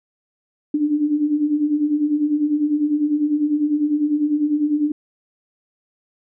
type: beating tone pair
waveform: sine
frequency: 288.5 / 298.5 Hz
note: D4 / D4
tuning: -31 / +28 cents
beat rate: 10 Hz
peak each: -23 / -17 dBFS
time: 0.74-4.92 s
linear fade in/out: 5 ms
effects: none